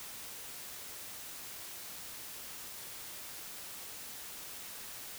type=silence; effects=white hiss -46 dBFS RMS until 5.18 s